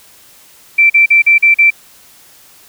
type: tone bursts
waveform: sine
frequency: 2341 Hz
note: D7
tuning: 6 cents flat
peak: -4 dBFS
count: 6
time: 0.78-1.705 s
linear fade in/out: 10 ms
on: 120 ms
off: 41 ms
effects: white hiss -43 dBFS RMS until 2.68 s